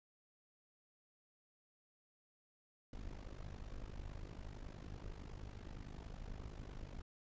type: noise with amplitude modulation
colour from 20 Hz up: brown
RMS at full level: -45 dBFS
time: 2.93-7.02 s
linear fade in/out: 2 ms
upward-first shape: sine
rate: 50.8 Hz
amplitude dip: 85%
effects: resampled to 16000 Hz